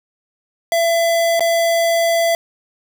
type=tone with dropouts; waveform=square; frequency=671 Hz; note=E5; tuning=31 cents sharp; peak=-14 dBFS; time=0.72-2.35 s; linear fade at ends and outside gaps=1 ms; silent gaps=1.395-1.406 s; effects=none